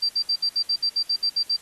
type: tone bursts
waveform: sine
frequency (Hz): 4699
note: D8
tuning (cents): 0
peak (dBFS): -19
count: 12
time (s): 0.02-1.566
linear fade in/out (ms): 10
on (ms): 72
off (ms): 62
effects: white hiss -49 dBFS RMS until 1.61 s + AAC 32 kbps